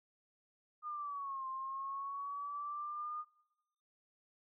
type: linear two-way sweep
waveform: sine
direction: down then up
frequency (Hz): 1225 to 1051 to 1225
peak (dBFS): -39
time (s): 0.82-3.25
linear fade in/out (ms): 50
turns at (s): 1.47
effects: noise-tail reverb RT60 1.0 s tail -24 dB re dry